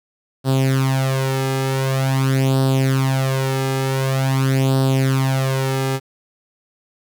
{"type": "tone with flanger", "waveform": "sawtooth", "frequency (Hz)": 133.4, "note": "C3", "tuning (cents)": 34, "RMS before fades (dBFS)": -18, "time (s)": [0.44, 6], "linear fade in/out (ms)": 50, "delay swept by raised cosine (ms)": [0.22, 2.42], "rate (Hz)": 0.46, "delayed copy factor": 0.75, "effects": ["8-bit"]}